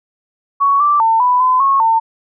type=tone with pitch steps; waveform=sine; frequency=1117 / 1171 / 900 / 992 / 1017 / 1095 / 902 Hz; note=C#6 / D6 / A5 / B5 / C6 / C#6 / A5; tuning=+13 / -5 / +39 / +7 / -50 / -22 / +43 cents; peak=-9 dBFS; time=0.6-2 s; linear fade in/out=20 ms; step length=200 ms; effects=none